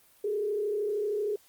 sine tone with frequency modulation, 417.3 Hz, G#4, 8 cents sharp, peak -27 dBFS, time 0.24-1.36 s, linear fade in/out 5 ms, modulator 33 Hz, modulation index 0.69, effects white hiss -61 dBFS RMS until 1.48 s + Opus 32 kbps

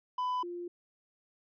triangle / sine tone pair in turn, 1000 / 349.8 Hz, B5 / F4, +21 / +3 cents, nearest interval octave + tritone, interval 1818 cents, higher first, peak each -28 / -37 dBFS, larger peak first, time 0.18-0.43 / 0.43-0.68 s, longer neither, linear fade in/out 5 ms, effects resampled to 11025 Hz

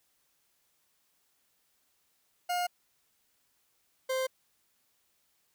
40% pulse tone pair in turn, 712 / 521.9 Hz, F5 / C5, +33 / -4 cents, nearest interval perfect fourth, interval 537 cents, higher first, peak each -28 dBFS, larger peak neither, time 2.49-2.67 / 4.09-4.27 s, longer neither, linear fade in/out 10 ms, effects white hiss -73 dBFS RMS until 5.54 s

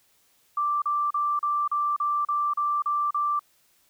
sine tone bursts, 1174.7 Hz, D6, in tune, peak -22 dBFS, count 10, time 0.57-3.394 s, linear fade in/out 5 ms, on 250 ms, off 36 ms, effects white hiss -64 dBFS RMS until 3.89 s

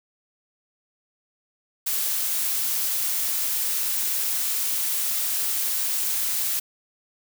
blue noise, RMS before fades -25 dBFS, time 1.86-6.6 s, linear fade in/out 10 ms, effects none

